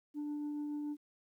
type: tone with tremolo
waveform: sine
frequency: 295 Hz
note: D4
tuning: 8 cents sharp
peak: -33 dBFS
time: 0.14-0.97 s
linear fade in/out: 50 ms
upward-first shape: triangle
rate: 7 Hz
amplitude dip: 25%
effects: tanh soft clip ceiling -35 dBFS + 12-bit